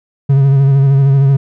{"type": "tone with vibrato", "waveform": "triangle", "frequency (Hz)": 137.4, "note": "C#3", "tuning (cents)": -15, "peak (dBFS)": -4, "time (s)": [0.29, 1.37], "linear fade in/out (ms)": 10, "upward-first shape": "sine", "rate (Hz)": 13, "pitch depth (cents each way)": 37, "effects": []}